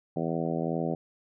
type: harmonic tone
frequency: 82.41 Hz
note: E2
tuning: in tune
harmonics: 2 / 3 / 4 / 5 / 6 / 7 / 8 / 9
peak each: -32 / -34 / -35 / -36 / -37 / -37 / -38 / -39 dBFS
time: 0.16-0.95 s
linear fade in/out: 5 ms
effects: none